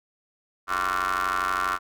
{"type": "ring-modulated tone", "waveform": "25% pulse", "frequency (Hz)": 92.4, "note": "F#2", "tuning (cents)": -2, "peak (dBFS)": -17, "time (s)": [0.67, 1.79], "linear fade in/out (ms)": 50, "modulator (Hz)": 1260, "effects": []}